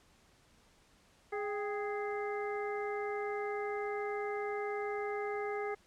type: harmonic tone with a mistuned harmonic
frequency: 415.3 Hz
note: G#4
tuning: in tune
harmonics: 1 / 2 / 3 / 4 / 5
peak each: -36 / -41 / -45 / -48 / -45 dBFS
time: 1.32-5.75 s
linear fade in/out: 10 ms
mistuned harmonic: 2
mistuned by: -78 cents
effects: pink hiss -66 dBFS RMS until 5.86 s + low-pass 9000 Hz 12 dB/octave